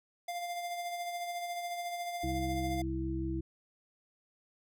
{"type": "tone with tremolo", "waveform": "square", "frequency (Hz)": 698.5, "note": "F5", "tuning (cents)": 0, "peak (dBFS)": -35, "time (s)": [0.28, 2.82], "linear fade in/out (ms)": 5, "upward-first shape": "sine", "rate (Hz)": 14, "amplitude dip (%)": 40}
{"type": "harmonic tone", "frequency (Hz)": 65.6, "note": "C2", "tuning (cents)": 5, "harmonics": [1, 2, 3, 5], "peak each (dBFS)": [-37, -40, -45, -35], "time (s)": [2.23, 3.41], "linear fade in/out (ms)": 10}
{"effects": []}